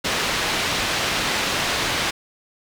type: low-pass noise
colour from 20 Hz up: white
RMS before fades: -23 dBFS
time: 0.04-2.11 s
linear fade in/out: 10 ms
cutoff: 3800 Hz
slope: 12 dB/octave
effects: none